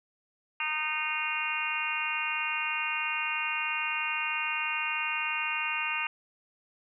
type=harmonic tone; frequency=307.7 Hz; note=D#4; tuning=19 cents flat; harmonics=3 / 4 / 5 / 6 / 7 / 8 / 9; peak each=-38 / -37 / -39 / -43 / -37 / -34 / -33 dBFS; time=0.6-6.07 s; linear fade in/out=2 ms; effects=none